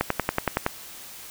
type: click train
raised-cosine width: 0.5 ms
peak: -6 dBFS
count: 8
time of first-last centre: 0.01-0.664 s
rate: 10.7 Hz
effects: white hiss -42 dBFS RMS until 1.3 s